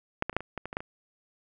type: clicks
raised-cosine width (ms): 0.5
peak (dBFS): -11 / -15 / -28 / -10 / -24 / -19 / -21 / -22 / -14 / -24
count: 10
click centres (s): 0.224 / 0.296 / 0.329 / 0.366 / 0.406 / 0.577 / 0.656 / 0.729 / 0.769 / 0.805
effects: none

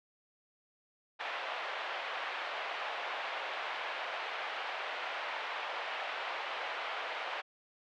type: band-pass noise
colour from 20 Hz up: pink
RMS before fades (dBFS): -39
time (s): 1.19-7.42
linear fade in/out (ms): 20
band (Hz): 600 to 3200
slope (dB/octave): 24
effects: none

